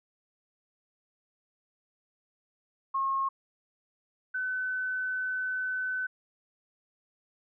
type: tone pair in turn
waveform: sine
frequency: 1082 / 1511.6 Hz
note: C#6 / F#6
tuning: -42 / +37 cents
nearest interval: tritone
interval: 579 cents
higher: second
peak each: -26 / -29 dBFS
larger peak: first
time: 2.94-3.29 / 4.34-6.07 s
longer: second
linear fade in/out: 10 ms
effects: none